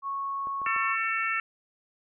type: tone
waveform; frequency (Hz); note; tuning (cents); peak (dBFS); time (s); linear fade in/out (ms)
sine; 1103; C#6; -9; -29; 0.02-0.97; 50
type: clicks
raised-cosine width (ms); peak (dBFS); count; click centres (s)
1; -31; 4; 0.471 / 0.617 / 0.666 / 0.763
type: harmonic tone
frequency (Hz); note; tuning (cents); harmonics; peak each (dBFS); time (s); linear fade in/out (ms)
447.4; A4; +29; 3 / 4 / 5 / 6; -30 / -31 / -32 / -33; 0.66-1.4; 2
effects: none